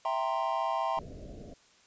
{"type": "chord", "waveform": "triangle", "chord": "C dominant seventh", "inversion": "first", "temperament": "equal", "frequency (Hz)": [659.3, 784, 932.3, 1046.5], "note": ["E5", "G5", "Bb5", "C6"], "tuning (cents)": [0, 0, 0, 0], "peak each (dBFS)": -32, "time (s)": [0.05, 0.99], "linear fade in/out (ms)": 2}
{"type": "low-pass noise", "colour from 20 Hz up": "pink", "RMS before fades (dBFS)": -45, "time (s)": [0.97, 1.54], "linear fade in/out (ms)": 5, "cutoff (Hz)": 690, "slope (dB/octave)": 96}
{"effects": ["white hiss -62 dBFS RMS until 1.86 s", "resampled to 16000 Hz"]}